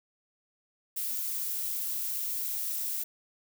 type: noise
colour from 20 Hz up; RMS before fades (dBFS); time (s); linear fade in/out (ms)
violet; -33; 0.96-3.04; 10
effects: none